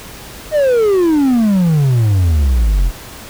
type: exponential sweep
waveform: triangle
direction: down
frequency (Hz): 631 to 40.67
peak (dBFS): -7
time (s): 0.51-2.92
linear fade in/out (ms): 50
effects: pink hiss -33 dBFS RMS until 3.29 s